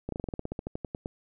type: slowing click train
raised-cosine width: 2 ms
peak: -20 dBFS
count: 16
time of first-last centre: 0.09-1.059 s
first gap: 33 ms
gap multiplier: 1.09
effects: none